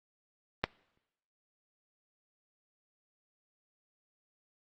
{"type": "click", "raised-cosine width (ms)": 0.3, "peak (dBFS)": -10, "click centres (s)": 0.64, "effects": ["noise-tail reverb RT60 0.9 s tail -24 dB re dry", "Opus 24 kbps"]}